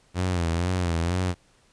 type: tone with vibrato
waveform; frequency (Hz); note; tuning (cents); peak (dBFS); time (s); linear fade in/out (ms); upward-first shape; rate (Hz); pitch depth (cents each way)
sawtooth; 87.31; F2; 0; -19; 0.14-1.35; 50; sine; 2.1; 96
effects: pink hiss -61 dBFS RMS until 1.72 s + resampled to 22050 Hz